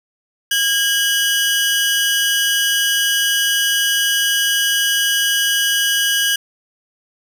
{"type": "tone pair together", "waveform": "sawtooth", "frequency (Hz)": [1628, 2960], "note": ["G#6", "F#7"], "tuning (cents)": [-35, 0], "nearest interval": "minor seventh", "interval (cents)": 1035, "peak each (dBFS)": -14, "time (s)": [0.51, 6.36], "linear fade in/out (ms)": 5, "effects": ["8-bit"]}